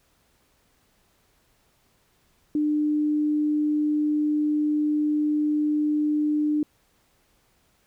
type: tone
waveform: sine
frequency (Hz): 300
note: D4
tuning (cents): +37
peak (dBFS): -20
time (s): 2.55-6.63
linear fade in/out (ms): 2
effects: pink hiss -65 dBFS RMS until 7.86 s